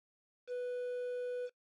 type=tone with quantisation; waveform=triangle; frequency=493.9 Hz; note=B4; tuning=in tune; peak=-34 dBFS; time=0.47-1.5 s; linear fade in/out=50 ms; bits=9; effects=noise-tail reverb RT60 0.1 s tail -22 dB re dry + low-pass 4000 Hz 12 dB/octave